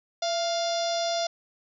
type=harmonic tone with a mistuned harmonic; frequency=702 Hz; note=F5; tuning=9 cents sharp; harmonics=1 / 2 / 3 / 4 / 5 / 6 / 7 / 8 / 9 / 10; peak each=-26 / -40 / -43 / -44 / -35 / -39 / -36 / -37 / -48 / -48 dBFS; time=0.22-1.27 s; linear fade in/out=5 ms; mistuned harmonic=1; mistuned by=-65 cents; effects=none